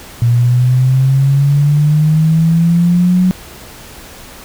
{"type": "exponential sweep", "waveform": "sine", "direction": "up", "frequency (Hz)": [117.7, 185], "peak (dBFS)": -7, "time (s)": [0.22, 3.31], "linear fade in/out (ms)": 0, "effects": ["pink hiss -34 dBFS RMS until 4.44 s"]}